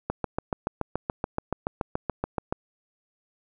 click train, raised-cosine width 1 ms, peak -12 dBFS, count 18, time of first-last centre 0.1-2.525 s, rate 7.01 Hz, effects none

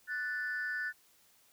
sine tone pair together, 1482 / 1762.4 Hz, F#6 / A6, +2 / +2 cents, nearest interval minor third, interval 300 cents, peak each -35 / -35 dBFS, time 0.07-0.93 s, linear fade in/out 50 ms, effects tanh soft clip ceiling -29 dBFS + white hiss -66 dBFS RMS until 1.52 s

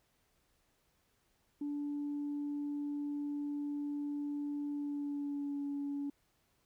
sine tone with pitch glide, 290 to 283.9 Hz, D4 to C#4, -22 to +41 cents, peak -34 dBFS, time 1.61-6.1 s, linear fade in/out 5 ms, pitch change -37 cents, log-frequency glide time 4.71-5.62 s, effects tanh soft clip ceiling -32 dBFS + pink hiss -75 dBFS RMS until 6.65 s

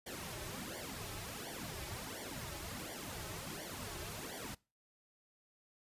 pink noise with flanger, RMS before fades -45 dBFS, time 0.06-4.55 s, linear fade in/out 10 ms, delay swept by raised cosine 0.76 to 4.26 ms, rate 1.4 Hz, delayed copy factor -0.95, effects noise-tail reverb RT60 0.3 s tail -23 dB re dry + resampled to 32000 Hz

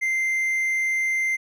triangle tone, 2086 Hz, C7, 6 cents flat, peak -19 dBFS, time 0.01-1.37 s, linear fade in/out 20 ms, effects none

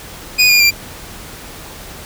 25% pulse tone with pitch steps, 2477 / 2426 / 2376 Hz, D#7 / D#7 / D7, -8 / -44 / +20 cents, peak -4 dBFS, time 0.38-0.71 s, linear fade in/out 20 ms, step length 110 ms, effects pink hiss -33 dBFS RMS until 2.05 s

